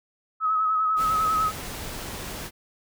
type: tone with vibrato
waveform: sine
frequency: 1279 Hz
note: D#6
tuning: 47 cents sharp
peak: -20 dBFS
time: 0.4-1.52 s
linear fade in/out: 50 ms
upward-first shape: sine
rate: 10 Hz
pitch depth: 33 cents each way
type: noise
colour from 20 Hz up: pink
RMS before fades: -35 dBFS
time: 0.96-2.51 s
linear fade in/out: 50 ms
effects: none